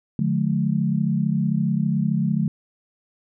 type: tone cluster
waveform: sine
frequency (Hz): 148.3 / 179.9 / 215.2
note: D3 / F#3 / A3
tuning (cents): +17 / -48 / -38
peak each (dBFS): -23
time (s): 0.19-2.48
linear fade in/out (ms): 2
effects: none